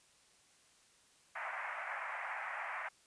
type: band-pass noise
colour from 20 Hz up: white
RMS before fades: -42 dBFS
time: 1.35-2.89 s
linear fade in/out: 10 ms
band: 640 to 2200 Hz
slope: 48 dB/octave
effects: white hiss -67 dBFS RMS until 3.06 s + resampled to 22050 Hz